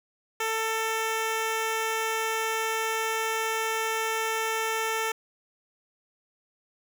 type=tone; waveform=10% pulse; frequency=445.1 Hz; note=A4; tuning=20 cents sharp; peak=-18 dBFS; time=0.4-5.12 s; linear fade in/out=5 ms; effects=none